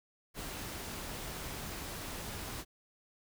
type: noise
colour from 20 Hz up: pink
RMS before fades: -42 dBFS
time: 0.34-2.65 s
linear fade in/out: 50 ms
effects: none